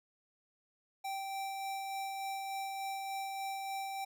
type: tone with tremolo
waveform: square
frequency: 780 Hz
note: G5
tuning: 9 cents flat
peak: -37 dBFS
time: 1.04-4.05 s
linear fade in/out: 10 ms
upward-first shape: sine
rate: 3.4 Hz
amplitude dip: 25%
effects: none